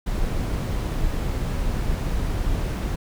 brown noise, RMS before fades -24 dBFS, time 0.06-2.96 s, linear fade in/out 10 ms, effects none

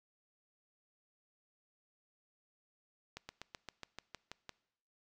slowing click train, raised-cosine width 0.2 ms, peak -27 dBFS, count 10, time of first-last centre 3.17-4.493 s, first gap 120 ms, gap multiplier 1.05, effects noise-tail reverb RT60 0.8 s tail -22 dB re dry

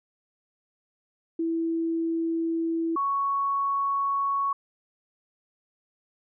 sine tone pair in turn, 329.6 / 1111.3 Hz, E4 / C#6, 0 / +4 cents, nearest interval octave + major sixth, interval 2104 cents, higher second, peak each -24 / -23 dBFS, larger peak second, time 1.39-2.96 / 2.96-4.53 s, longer neither, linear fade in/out 5 ms, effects none

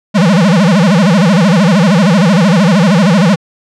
square tone with vibrato, 185 Hz, F#3, in tune, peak -6 dBFS, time 0.14-3.36 s, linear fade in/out 20 ms, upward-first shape sine, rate 13 Hz, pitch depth 260 cents each way, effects low-pass 6000 Hz 12 dB/octave

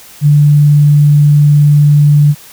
sine tone, 146.83 Hz, D3, in tune, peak -3 dBFS, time 0.21-2.35 s, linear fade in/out 50 ms, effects white hiss -36 dBFS RMS until 2.52 s

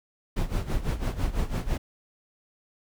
brown noise with tremolo, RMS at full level -24 dBFS, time 0.36-1.78 s, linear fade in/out 10 ms, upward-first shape sine, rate 6 Hz, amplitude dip 80%, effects none

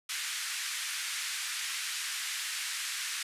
pink band-pass noise, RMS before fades -36 dBFS, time 0.09-3.23 s, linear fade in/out 5 ms, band 1600 to 11000 Hz, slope 24 dB/octave, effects resampled to 32000 Hz

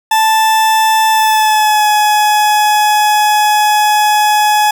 40% pulse tone with pitch glide, 880 to 844.2 Hz, A5 to G#5, 0 to +28 cents, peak -7 dBFS, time 0.11-4.71 s, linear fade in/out 5 ms, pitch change -72 cents, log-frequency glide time 1.11-1.88 s, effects none

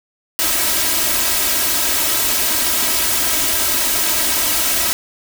white noise with comb filter, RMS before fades -17 dBFS, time 0.39-4.93 s, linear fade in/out 0 ms, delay 3.1 ms, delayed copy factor +0.75, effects none

